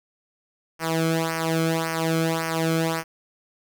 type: tone with flanger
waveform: sawtooth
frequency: 163 Hz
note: E3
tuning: 19 cents flat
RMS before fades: -24 dBFS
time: 0.79-3.04 s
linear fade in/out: 50 ms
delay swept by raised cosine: 0.26 to 1.1 ms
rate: 1.8 Hz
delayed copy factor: -0.85
effects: 8-bit